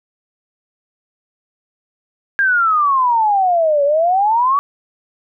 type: exponential two-way sweep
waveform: sine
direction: down then up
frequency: 1627 to 558 to 1153 Hz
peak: -11 dBFS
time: 2.39-4.59 s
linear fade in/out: 0 ms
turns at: 3.84 s
effects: none